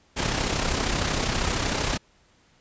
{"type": "noise with amplitude modulation", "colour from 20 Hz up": "pink", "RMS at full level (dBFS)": -23, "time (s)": [0.16, 1.98], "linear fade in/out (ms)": 20, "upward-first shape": "sine", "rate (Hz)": 32.8, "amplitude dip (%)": 50, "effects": ["pink hiss -61 dBFS RMS until 2.6 s", "resampled to 16000 Hz"]}